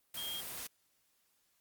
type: tone in noise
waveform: sine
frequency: 3230 Hz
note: G#7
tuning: 49 cents flat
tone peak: -39 dBFS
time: 0.17-0.41 s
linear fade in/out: 5 ms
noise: white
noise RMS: -43 dBFS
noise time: 0.14-0.67 s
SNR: +1 dB
effects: white hiss -75 dBFS RMS until 1.6 s + Opus 32 kbps